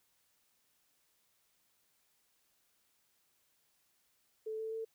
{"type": "tone with pitch steps", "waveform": "sine", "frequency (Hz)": [437.7, 442.5, 447.4], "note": ["A4", "A4", "A4"], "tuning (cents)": [-9, 10, 29], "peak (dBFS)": -37, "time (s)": [4.46, 4.85], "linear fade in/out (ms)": 10, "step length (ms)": 130, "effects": ["white hiss -75 dBFS RMS until 4.94 s"]}